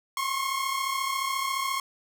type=tone pair together; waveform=sawtooth; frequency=1062 / 1096.3 Hz; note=C6 / C#6; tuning=+25 / -20 cents; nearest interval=minor second; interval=55 cents; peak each=-26 dBFS; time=0.17-1.8 s; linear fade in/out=2 ms; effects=none